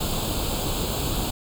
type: noise with comb filter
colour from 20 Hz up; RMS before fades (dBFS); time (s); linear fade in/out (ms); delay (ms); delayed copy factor
pink; -26; 0-1.31; 10; 0.26; +0.8
effects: none